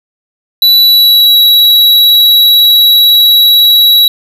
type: tone with pitch glide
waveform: square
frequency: 3951 to 3894 Hz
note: B7 to B7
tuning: 0 to -25 cents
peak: -3 dBFS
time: 0.62-4.08 s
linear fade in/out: 2 ms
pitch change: -25 cents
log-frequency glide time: 0.78-1.37 s
effects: none